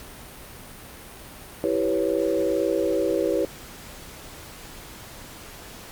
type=chord; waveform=sine; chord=C# half-diminished seventh; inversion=first; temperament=equal; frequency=329.6 / 392 / 493.9 / 554.4 Hz; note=E4 / G4 / B4 / C#5; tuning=0 / 0 / 0 / 0 cents; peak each=-26 dBFS; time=1.64-3.45 s; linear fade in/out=0 ms; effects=pink hiss -42 dBFS RMS until 5.91 s + Opus 48 kbps